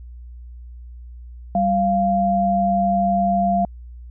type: tone pair together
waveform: sine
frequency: 194.3 / 693.7 Hz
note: G3 / F5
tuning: -15 / -12 cents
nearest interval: octave + minor seventh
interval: 2203 cents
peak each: -20 / -17 dBFS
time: 1.55-3.65 s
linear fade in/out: 2 ms
effects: added 60 Hz sine -35 dBFS peak until 4.1 s